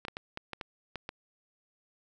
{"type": "clicks", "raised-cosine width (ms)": 0.3, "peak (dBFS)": -21, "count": 8, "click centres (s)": [0.051, 0.083, 0.169, 0.374, 0.533, 0.612, 0.957, 1.091], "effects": []}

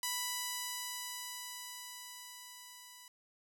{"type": "tone with level ramp", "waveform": "5% pulse", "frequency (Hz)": 987.8, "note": "B5", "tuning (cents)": 0, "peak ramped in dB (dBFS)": [-22, -41], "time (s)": [0.03, 3.08], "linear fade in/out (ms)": 2, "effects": []}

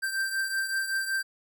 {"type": "beating tone pair", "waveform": "square", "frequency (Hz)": [1568, 1573.3], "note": ["G6", "G6"], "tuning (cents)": [0, 6], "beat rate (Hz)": 5.3, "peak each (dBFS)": [-29, -35], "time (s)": [0.02, 1.23], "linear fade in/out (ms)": 20, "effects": []}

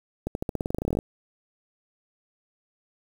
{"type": "accelerating click train", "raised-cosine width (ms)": 2, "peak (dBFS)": -14, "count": 18, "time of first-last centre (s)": [0.27, 0.989], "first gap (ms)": 81, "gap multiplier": 0.91, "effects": ["7-bit"]}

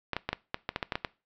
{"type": "clicks", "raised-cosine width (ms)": 0.3, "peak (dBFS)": -13, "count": 11, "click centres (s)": [0.133, 0.166, 0.29, 0.33, 0.544, 0.691, 0.761, 0.828, 0.922, 0.955, 1.048], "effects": ["noise-tail reverb RT60 0.3 s tail -21 dB re dry", "low-pass 5000 Hz 12 dB/octave"]}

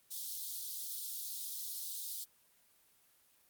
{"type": "high-pass noise", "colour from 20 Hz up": "white", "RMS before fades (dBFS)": -42, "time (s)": [0.1, 2.25], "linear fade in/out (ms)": 20, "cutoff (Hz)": 3500, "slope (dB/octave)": 48, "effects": ["white hiss -69 dBFS RMS until 3.49 s", "Opus 24 kbps"]}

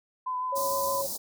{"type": "tone with vibrato", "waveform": "sine", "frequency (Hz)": 1010, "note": "B5", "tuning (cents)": 39, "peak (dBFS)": -28, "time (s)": [0.26, 1.02], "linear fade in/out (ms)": 10, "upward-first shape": "sine", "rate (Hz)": 6.5, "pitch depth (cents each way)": 16}
{"type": "tone", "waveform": "sine", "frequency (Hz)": 553, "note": "C#5", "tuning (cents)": -4, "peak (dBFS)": -30, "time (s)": [0.52, 1.07], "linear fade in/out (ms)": 10}
{"type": "band-stop noise", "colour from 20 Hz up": "white", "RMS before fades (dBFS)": -34, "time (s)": [0.55, 1.18], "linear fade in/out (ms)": 20, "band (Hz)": [940, 4300], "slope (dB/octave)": 48}
{"effects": []}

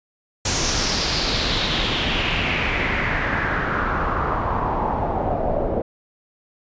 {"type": "noise with low-pass filter sweep", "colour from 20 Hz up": "pink", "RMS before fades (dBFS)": -22, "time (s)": [0.45, 5.82], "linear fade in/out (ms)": 5, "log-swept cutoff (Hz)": [6500, 580], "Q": 3.4, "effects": ["resampled to 16000 Hz"]}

